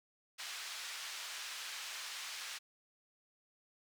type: band-pass noise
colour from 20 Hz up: white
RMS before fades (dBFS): -45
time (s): 0.38-2.59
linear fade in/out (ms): 20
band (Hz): 1200 to 5100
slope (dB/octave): 12
effects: none